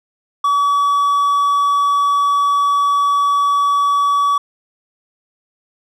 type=tone; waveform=triangle; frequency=1140 Hz; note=C#6; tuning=48 cents sharp; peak=-10 dBFS; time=0.44-4.38 s; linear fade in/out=5 ms; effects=none